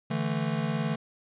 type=chord; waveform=square; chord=D suspended second; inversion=none; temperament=just; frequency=146.83 / 165.19 / 220.2 Hz; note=D3 / E3 / A3; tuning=0 / +4 / +2 cents; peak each=-32 dBFS; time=0.1-0.96 s; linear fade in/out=10 ms; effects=resampled to 8000 Hz + 10-bit